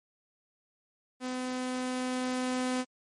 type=tone with level ramp; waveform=sawtooth; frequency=253.9 Hz; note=B3; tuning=48 cents sharp; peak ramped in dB=-29 to -24 dBFS; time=1.2-2.85 s; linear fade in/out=50 ms; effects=MP3 48 kbps